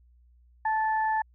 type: tone pair together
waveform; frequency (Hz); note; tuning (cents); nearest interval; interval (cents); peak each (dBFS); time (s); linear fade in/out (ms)
sine; 875 / 1750; A5 / A6; -10 / -10; octave; 1200; -24 / -32; 0.65-1.22; 5
effects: added 60 Hz sine -56 dBFS peak until 1.34 s